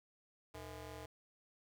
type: ring-modulated tone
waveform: 15% pulse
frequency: 189.5 Hz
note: F#3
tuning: 42 cents sharp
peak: -38 dBFS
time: 0.54-1.06 s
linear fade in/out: 5 ms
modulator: 262 Hz
effects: none